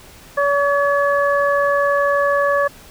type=harmonic tone; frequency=568 Hz; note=C#5; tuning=42 cents sharp; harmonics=1 / 2 / 3; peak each=-16 / -19 / -21 dBFS; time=0.37-2.68 s; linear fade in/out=10 ms; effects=pink hiss -43 dBFS RMS until 2.9 s